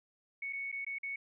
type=tone with dropouts; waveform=sine; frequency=2218 Hz; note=C#7; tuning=in tune; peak=-36 dBFS; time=0.42-1.16 s; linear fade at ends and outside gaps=5 ms; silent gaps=0.527-0.531 / 0.717-0.725 / 0.848-0.865 / 0.985-1.031 s; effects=none